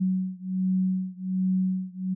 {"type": "beating tone pair", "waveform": "sine", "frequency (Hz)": [186, 187.3], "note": ["F#3", "F#3"], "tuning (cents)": [9, 21], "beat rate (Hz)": 1.3, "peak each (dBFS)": [-26, -27], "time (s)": [0, 2.15], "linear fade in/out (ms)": 20, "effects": []}